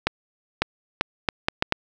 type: accelerating click train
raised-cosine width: 0.3 ms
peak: -3 dBFS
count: 7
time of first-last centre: 0.07-1.724 s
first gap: 550 ms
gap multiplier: 0.71
effects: none